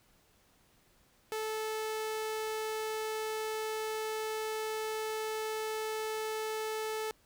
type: tone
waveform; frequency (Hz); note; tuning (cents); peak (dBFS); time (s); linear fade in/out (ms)
sawtooth; 436.1; A4; -15; -30; 1.32-7.11; 0
effects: pink hiss -67 dBFS RMS until 7.25 s